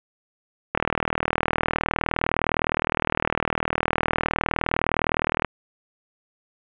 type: click train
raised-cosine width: 0.5 ms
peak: -5 dBFS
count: 187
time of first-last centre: 0.75-5.447 s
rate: 39.6 Hz
effects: resampled to 8000 Hz + 7-bit